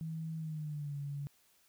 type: tone with pitch glide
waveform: sine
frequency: 160.8 to 142.43 Hz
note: E3 to C#3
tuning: -43 to +47 cents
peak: -37 dBFS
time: 0.01-1.27 s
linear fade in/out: 0 ms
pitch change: -210 cents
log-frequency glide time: 0.37-0.96 s
effects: white hiss -69 dBFS RMS until 1.68 s

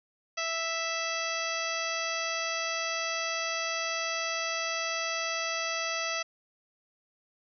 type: harmonic tone with a mistuned harmonic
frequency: 659 Hz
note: E5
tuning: 1 cent flat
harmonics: 1 / 2 / 3 / 4 / 5 / 6 / 7 / 8 / 9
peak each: -37 / -36 / -37 / -36 / -41 / -46 / -40 / -43 / -39 dBFS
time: 0.37-6.23 s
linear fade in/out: 10 ms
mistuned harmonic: 7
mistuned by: +26 cents
effects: none

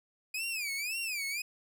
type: tone with vibrato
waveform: sawtooth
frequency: 2459 Hz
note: D#7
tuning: 21 cents flat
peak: -30 dBFS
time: 0.34-1.42 s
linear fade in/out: 5 ms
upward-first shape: sine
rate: 1.9 Hz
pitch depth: 200 cents each way
effects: none

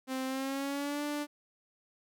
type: tone with pitch glide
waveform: sawtooth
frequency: 261.6 to 293.6 Hz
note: C4 to D4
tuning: 0 to 0 cents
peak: -29 dBFS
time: 0.07-1.27 s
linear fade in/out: 50 ms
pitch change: +200 cents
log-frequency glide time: 0.26-1.03 s
effects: none

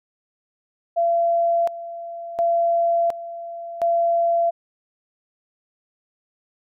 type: tone with tremolo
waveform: sine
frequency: 680 Hz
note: F5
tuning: 46 cents flat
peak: -16 dBFS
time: 0.96-4.51 s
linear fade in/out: 20 ms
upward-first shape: square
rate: 0.7 Hz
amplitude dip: 80%
effects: none

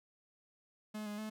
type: tone with pitch steps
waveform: 45% pulse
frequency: 213.2 / 208 / 216 Hz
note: G#3 / G#3 / A3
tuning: +46 / +3 / -32 cents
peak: -40 dBFS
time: 0.94-1.3 s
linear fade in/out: 10 ms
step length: 120 ms
effects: none

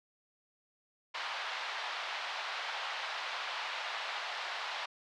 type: band-pass noise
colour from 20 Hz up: pink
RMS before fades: -39 dBFS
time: 1.14-4.86 s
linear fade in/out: 10 ms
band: 750 to 4200 Hz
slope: 24 dB/octave
effects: none

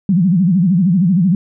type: tone with vibrato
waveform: sine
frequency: 180.7 Hz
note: F#3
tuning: 41 cents flat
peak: -9 dBFS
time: 0.09-1.35 s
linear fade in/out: 2 ms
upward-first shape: sine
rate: 13 Hz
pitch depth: 190 cents each way
effects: none

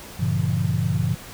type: chord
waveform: sine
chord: G diminished seventh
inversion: none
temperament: just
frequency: 98 / 117.6 / 141.12 / 169.34 Hz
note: G2 / Bb2 / Db3 / Fb3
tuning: 0 / +16 / +31 / +47 cents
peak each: -25 dBFS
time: 0.19-1.15 s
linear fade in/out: 10 ms
effects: pink hiss -40 dBFS RMS until 1.33 s

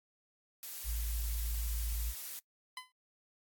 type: noise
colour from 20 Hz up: blue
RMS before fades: -43 dBFS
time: 0.63-2.39 s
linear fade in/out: 0 ms
type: tone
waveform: sine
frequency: 55 Hz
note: A1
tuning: in tune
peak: -33 dBFS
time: 0.84-2.14 s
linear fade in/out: 50 ms
type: tone with exponential decay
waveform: 15% pulse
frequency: 1014 Hz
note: B5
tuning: 45 cents sharp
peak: -32 dBFS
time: 2.77-2.92 s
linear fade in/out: 2 ms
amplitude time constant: 32 ms
effects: noise-tail reverb RT60 0.1 s tail -23 dB re dry + AAC 64 kbps

